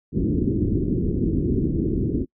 white low-pass noise, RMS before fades -22 dBFS, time 0.12-2.26 s, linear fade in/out 50 ms, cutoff 370 Hz, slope 48 dB/octave, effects noise-tail reverb RT60 0.1 s tail -26 dB re dry

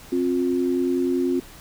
sine tone pair together, 264.9 / 355.5 Hz, C4 / F4, +22 / +31 cents, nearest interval perfect fourth, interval 509 cents, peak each -22 dBFS, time 0.12-1.4 s, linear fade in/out 5 ms, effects pink hiss -45 dBFS RMS until 1.6 s

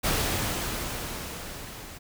pink noise with level ramp, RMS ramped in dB -25 to -43 dBFS, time 0.03-1.99 s, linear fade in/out 20 ms, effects none

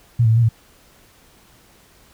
sine tone with pitch steps, 118.4 / 111.2 / 112.8 / 118.3 / 112.7 Hz, A#2 / A2 / A2 / A#2 / A2, +27 / +19 / +44 / +26 / +42 cents, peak -11 dBFS, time 0.19-0.49 s, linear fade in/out 10 ms, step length 60 ms, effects pink hiss -52 dBFS RMS until 2.13 s

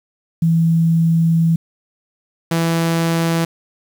sine / sawtooth tone pair in turn, 164.81 / 165.86 Hz, E3 / E3, 0 / +11 cents, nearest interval unison, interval 11 cents, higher second, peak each -11 dBFS, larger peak neither, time 0.42-1.56 / 2.51-3.45 s, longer first, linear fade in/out 5 ms, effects 7-bit

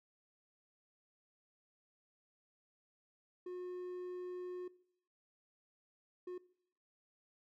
triangle tone bursts at uneven times, 361.2 Hz, F#4, 42 cents flat, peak -40 dBFS, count 2, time 3.46-4.68 / 6.27-6.38 s, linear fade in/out 5 ms, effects noise-tail reverb RT60 0.6 s tail -19 dB re dry

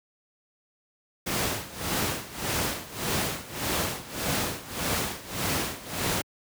pink noise with tremolo, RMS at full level -26 dBFS, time 1.26-6.22 s, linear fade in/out 10 ms, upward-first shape sine, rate 1.7 Hz, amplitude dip 85%, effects high-pass 80 Hz 12 dB/octave

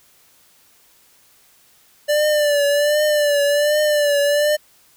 square tone with vibrato, 588 Hz, D5, 2 cents sharp, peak -15 dBFS, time 2.08-4.57 s, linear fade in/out 20 ms, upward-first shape triangle, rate 1.3 Hz, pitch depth 58 cents each way, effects white hiss -54 dBFS RMS until 4.96 s

